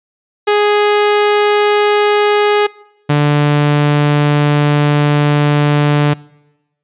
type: tone pair in turn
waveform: sawtooth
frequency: 415.3 / 146.83 Hz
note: G#4 / D3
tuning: 0 / 0 cents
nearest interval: octave + tritone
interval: 1800 cents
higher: first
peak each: -5 dBFS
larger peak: neither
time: 0.47-2.67 / 3.09-6.14 s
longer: second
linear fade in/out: 10 ms
effects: noise-tail reverb RT60 1.0 s tail -24 dB re dry + resampled to 8000 Hz